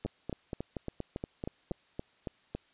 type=two click trains; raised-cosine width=2 ms; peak=-22 / -22 dBFS; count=8 / 10; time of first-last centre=0.06-1.711 / 0.05-2.55 s; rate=4.24 / 3.6 Hz; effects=white hiss -66 dBFS RMS until 2.73 s + resampled to 8000 Hz